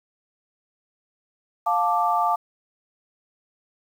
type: chord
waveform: sine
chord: D minor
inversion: first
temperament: just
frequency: 704.8 / 881 / 1174.7 Hz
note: F5 / A5 / D6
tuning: +16 / +2 / 0 cents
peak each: -23 dBFS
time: 1.66-2.36 s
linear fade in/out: 10 ms
effects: 8-bit